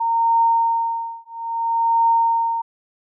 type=tone with tremolo; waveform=sine; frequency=920 Hz; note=A#5; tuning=23 cents flat; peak=-12 dBFS; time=0-2.62 s; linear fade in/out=10 ms; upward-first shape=triangle; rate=0.6 Hz; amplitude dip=100%; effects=none